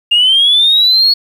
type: linear sweep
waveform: sine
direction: up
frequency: 2801 to 4386 Hz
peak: -5 dBFS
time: 0.11-1.14 s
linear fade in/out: 10 ms
effects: tanh soft clip ceiling -2 dBFS + 7-bit